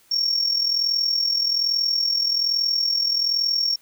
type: tone with amplitude modulation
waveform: sine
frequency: 5510 Hz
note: F8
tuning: 24 cents flat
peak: -14 dBFS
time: 0.11-3.76 s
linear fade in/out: 10 ms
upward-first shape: sine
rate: 41.2 Hz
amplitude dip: 70%
effects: tanh soft clip ceiling -15 dBFS + white hiss -57 dBFS RMS until 3.81 s